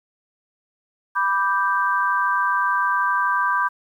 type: chord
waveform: sine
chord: G major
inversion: first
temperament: equal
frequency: 987.8 / 1174.7 / 1568 Hz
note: B5 / D6 / G6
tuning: 0 / 0 / 0 cents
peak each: -22 dBFS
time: 1.15-3.69 s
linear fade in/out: 20 ms
effects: 9-bit